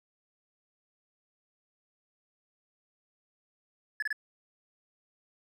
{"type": "tone bursts", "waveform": "triangle", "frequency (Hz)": 1714, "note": "A6", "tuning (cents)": -46, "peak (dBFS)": -27, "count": 3, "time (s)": [4, 4.128], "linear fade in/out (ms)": 2, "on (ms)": 24, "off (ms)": 28, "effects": []}